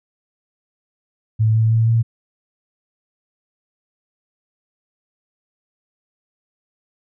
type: tone with pitch steps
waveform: sine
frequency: 110 / 111.54 / 113.09 / 114.67 Hz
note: A2 / A2 / A2 / A#2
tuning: 0 / +24 / +48 / -28 cents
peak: -12 dBFS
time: 1.39-2.03 s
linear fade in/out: 20 ms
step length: 160 ms
effects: none